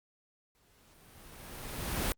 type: noise with exponential growth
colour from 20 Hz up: pink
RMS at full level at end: -30 dBFS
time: 0.55-2.12 s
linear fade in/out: 0 ms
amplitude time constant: 340 ms
effects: Opus 48 kbps